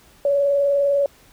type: tone with vibrato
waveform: sine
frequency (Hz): 564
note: C#5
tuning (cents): +30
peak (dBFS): -15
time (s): 0.25-1.06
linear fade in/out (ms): 2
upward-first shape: sine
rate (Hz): 20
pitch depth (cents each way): 28
effects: pink hiss -52 dBFS RMS until 1.32 s